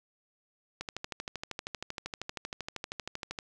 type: click train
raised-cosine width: 0.2 ms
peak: -19 dBFS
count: 34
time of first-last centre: 0.81-3.388 s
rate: 12.8 Hz
effects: none